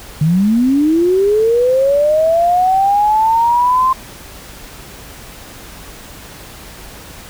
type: linear sweep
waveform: sine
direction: up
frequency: 146.9 to 1051 Hz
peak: -9 dBFS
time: 0.21-3.93 s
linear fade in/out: 5 ms
effects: added 50 Hz sine -43 dBFS peak until 7.29 s + pink hiss -35 dBFS RMS until 7.29 s